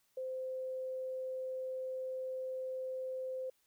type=tone; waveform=sine; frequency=518 Hz; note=C5; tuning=17 cents flat; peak=-37 dBFS; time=0.17-3.5 s; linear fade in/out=5 ms; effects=white hiss -75 dBFS RMS until 3.66 s